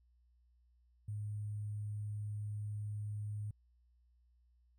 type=tone with sample-and-hold; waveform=sine; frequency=104.6 Hz; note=G#2; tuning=13 cents sharp; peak=-38 dBFS; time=1.08-3.51 s; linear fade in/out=5 ms; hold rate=8820 Hz; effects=added 60 Hz sine -67 dBFS peak until 4.78 s